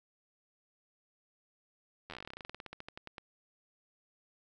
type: slowing click train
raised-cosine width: 0.3 ms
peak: -28 dBFS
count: 26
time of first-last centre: 2.1-3.182 s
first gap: 11 ms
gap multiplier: 1.1
effects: none